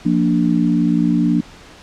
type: chord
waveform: sine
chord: Bb major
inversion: second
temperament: equal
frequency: 174.61 / 233.1 / 293.7 Hz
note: F3 / Bb3 / D4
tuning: 0 / 0 / 0 cents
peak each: -17 dBFS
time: 0.05-1.41 s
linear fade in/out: 10 ms
effects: pink hiss -41 dBFS RMS until 1.82 s + low-pass 6000 Hz 12 dB/octave